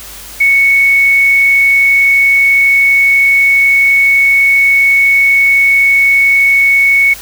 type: tone with frequency modulation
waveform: sine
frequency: 2217 Hz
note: C#7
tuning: in tune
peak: -5 dBFS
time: 0.4-7.14 s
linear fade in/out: 10 ms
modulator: 32.2 Hz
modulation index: 0.22
effects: added 50 Hz sine -37 dBFS peak until 7.21 s + white hiss -30 dBFS RMS until 7.21 s